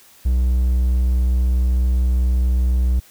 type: tone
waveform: triangle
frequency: 62.3 Hz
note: B1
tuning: 16 cents sharp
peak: -12 dBFS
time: 0.25-3 s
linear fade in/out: 10 ms
effects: white hiss -49 dBFS RMS until 3.1 s